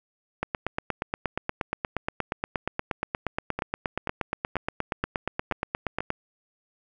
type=two click trains; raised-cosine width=0.5 ms; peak=-11 / -14 dBFS; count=49 / 6; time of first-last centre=0.43-6.104 / 3.59-6.005 s; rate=8.46 / 2.07 Hz; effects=none